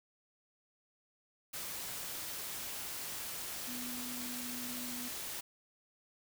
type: tone in noise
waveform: sine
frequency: 246.4 Hz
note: B3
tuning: 4 cents flat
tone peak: -44 dBFS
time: 3.67-5.09 s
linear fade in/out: 10 ms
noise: white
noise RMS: -42 dBFS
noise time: 1.53-5.41 s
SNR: -5 dB
effects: none